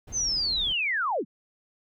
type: noise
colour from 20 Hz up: brown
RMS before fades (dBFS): -41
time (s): 0.07-0.73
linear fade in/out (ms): 10
type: linear sweep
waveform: sine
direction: down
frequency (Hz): 6370 to 149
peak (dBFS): -24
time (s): 0.12-1.25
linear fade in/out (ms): 50
effects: none